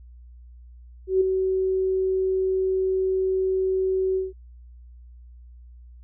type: tone with ADSR envelope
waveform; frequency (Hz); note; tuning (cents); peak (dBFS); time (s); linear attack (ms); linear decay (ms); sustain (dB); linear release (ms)
sine; 377.6; F#4; +35; -14; 1.07-4.33; 140; 7; -6; 170
effects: added 60 Hz sine -43 dBFS peak until 6.03 s